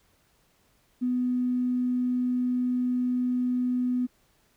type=tone with tanh clipping; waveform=triangle; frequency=249 Hz; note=B3; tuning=14 cents sharp; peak=-23 dBFS; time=1.01-4.07 s; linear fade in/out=20 ms; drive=3 dB; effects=pink hiss -66 dBFS RMS until 4.56 s